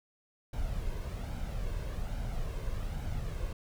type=noise with flanger; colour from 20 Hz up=brown; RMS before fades=-35 dBFS; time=0.53-3.53 s; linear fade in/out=5 ms; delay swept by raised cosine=1.3 to 1.93 ms; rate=1.2 Hz; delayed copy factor=+0.5; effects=none